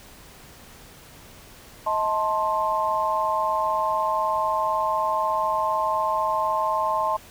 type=chord; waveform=sine; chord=A diminished; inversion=second; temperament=just; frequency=633.6 / 880 / 1056 Hz; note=Eb5 / A5 / C6; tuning=+31 / 0 / +16 cents; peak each=-27 / -25 / -24 dBFS; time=1.86-7.17 s; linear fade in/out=10 ms; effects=pink hiss -47 dBFS RMS until 7.3 s